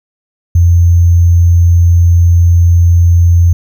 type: tone with sample-and-hold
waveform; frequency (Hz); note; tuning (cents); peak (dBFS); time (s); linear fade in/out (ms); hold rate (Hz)
sine; 86; F2; -26; -3; 0.55-3.53; 5; 6300
effects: none